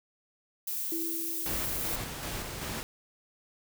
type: noise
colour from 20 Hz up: violet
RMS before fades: -34 dBFS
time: 0.67-1.96 s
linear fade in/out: 5 ms
type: tone with exponential decay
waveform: sine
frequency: 329.6 Hz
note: E4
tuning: in tune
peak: -32 dBFS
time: 0.92-2.49 s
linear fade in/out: 1 ms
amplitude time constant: 340 ms
type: noise with tremolo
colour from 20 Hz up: pink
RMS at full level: -36 dBFS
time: 1.46-2.83 s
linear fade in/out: 0 ms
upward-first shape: square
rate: 2.6 Hz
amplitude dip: 30%
effects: none